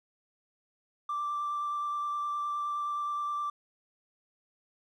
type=tone with vibrato; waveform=triangle; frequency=1174.7 Hz; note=D6; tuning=in tune; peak=-27 dBFS; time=1.09-3.5 s; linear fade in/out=5 ms; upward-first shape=sine; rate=9.6 Hz; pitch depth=10 cents each way; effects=tanh soft clip ceiling -27 dBFS